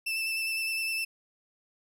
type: tone with vibrato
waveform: 35% pulse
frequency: 2651 Hz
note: E7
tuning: 9 cents sharp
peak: -27 dBFS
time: 0.06-1.05 s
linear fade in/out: 10 ms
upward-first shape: square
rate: 9.8 Hz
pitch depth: 15 cents each way
effects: none